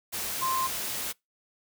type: tone in noise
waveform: sine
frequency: 1047 Hz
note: C6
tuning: 1 cent sharp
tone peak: -26 dBFS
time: 0.41-0.68 s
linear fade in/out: 20 ms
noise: white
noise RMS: -33 dBFS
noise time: 0.12-1.13 s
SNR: +4 dB
effects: noise-tail reverb RT60 0.2 s tail -26 dB re dry

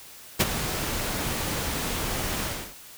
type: noise with ADSR envelope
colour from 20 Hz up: pink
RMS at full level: -18 dBFS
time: 0.39-2.75 s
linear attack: 18 ms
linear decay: 33 ms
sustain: -11 dB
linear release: 310 ms
effects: white hiss -46 dBFS RMS until 2.97 s

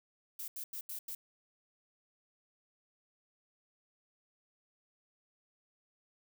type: noise bursts at uneven times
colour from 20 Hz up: violet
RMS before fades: -42 dBFS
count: 5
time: 0.39-0.48 / 0.56-0.64 / 0.73-0.81 / 0.89-0.99 / 1.08-1.15 s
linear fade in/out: 5 ms
effects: none

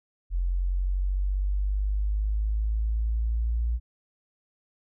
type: linear sweep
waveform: sine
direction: up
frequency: 43.8 to 58.27 Hz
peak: -23 dBFS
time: 0.3-3.8 s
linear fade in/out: 50 ms
effects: none

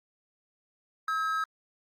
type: tone pair together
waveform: triangle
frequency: 1289 / 1611.9 Hz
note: E6 / G6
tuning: -39 / +48 cents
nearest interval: major third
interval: 387 cents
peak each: -26 / -32 dBFS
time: 1.08-1.44 s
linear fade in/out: 2 ms
effects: Opus 48 kbps

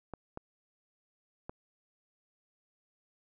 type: clicks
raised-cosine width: 1 ms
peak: -26 dBFS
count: 3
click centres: 0.137 / 0.374 / 1.495 s
effects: none

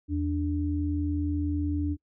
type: tone pair together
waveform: sine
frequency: 82.41 / 293.2 Hz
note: E2 / D4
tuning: 0 / -3 cents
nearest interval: octave + minor seventh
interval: 2197 cents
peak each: -28 / -28 dBFS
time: 0.08-1.97 s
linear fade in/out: 50 ms
effects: noise-tail reverb RT60 0.1 s tail -26 dB re dry

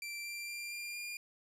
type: tone with pitch steps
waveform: sawtooth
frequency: 2349 / 2364 / 2379 / 2394 / 2409 Hz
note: D7 / D7 / D7 / D7 / D7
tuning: 0 / +11 / +22 / +33 / +43 cents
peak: -37 dBFS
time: 0.02-1.17 s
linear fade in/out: 2 ms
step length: 230 ms
effects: resampled to 32000 Hz + 13-bit

